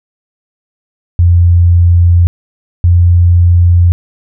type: tone pair in turn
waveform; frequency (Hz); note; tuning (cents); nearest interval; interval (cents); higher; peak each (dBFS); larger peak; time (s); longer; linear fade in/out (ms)
sine; 86.8 / 87.3; F2 / F2; -10 / 0; unison; 10; second; -3; neither; 1.19-2.27 / 2.84-3.92; neither; 0
effects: none